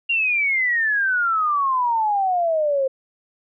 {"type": "exponential sweep", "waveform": "sine", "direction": "down", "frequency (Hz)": [2800, 523.3], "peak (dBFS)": -17, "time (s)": [0.09, 2.88], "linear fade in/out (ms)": 10, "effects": []}